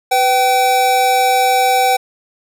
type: tone pair together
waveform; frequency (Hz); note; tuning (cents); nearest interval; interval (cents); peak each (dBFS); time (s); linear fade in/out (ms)
square; 500.7 / 771; B4 / G5; +24 / -29; perfect fifth; 747; -19 / -12; 0.11-1.97; 10
effects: none